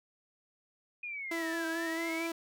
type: linear two-way sweep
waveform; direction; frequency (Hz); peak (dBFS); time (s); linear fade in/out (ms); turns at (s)
sine; down then up; 2476 to 1568 to 2373; -37; 1.03-2.27; 5; 1.66
type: tone with vibrato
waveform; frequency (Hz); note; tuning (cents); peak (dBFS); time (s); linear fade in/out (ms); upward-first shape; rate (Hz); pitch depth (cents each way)
sawtooth; 329.6; E4; 0; -30; 1.31-2.32; 5; square; 4.5; 16
effects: none